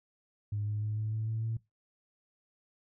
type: tone with pitch steps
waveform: sine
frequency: 103.83 / 105.28 / 106.75 / 108.24 / 109.75 / 111.28 / 112.84 Hz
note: G#2 / G#2 / G#2 / A2 / A2 / A2 / A2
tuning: 0 / +24 / +48 / -28 / -4 / +20 / +44 cents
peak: -30 dBFS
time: 0.52-1.57 s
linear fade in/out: 5 ms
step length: 150 ms
effects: noise-tail reverb RT60 0.2 s tail -21 dB re dry + tanh soft clip ceiling -26 dBFS